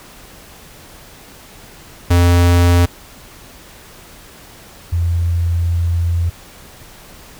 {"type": "tone pair in turn", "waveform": ["square", "sine"], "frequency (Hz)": [87.31, 85.37], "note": ["F2", "F2"], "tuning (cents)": [0, -39], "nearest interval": "unison", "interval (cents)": 39, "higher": "first", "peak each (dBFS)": [-9, -13], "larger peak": "first", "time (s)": [[2.1, 2.86], [4.92, 6.3]], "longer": "second", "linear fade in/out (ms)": 10, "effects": ["pink hiss -40 dBFS RMS until 7.39 s"]}